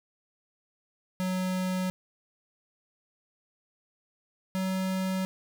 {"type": "tone pair in turn", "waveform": "square", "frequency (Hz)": [185, 188.23], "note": ["F#3", "F#3"], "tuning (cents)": [0, 30], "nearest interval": "unison", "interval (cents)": 30, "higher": "second", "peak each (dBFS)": -28, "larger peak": "neither", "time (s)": [[1.2, 1.9], [4.55, 5.25]], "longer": "neither", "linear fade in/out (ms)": 0, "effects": []}